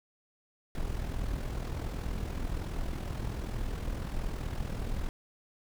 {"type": "noise with amplitude modulation", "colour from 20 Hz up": "brown", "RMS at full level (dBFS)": -32, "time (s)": [0.75, 5.09], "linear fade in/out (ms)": 0, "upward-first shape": "sine", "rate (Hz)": 41.3, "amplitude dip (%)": 55, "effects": []}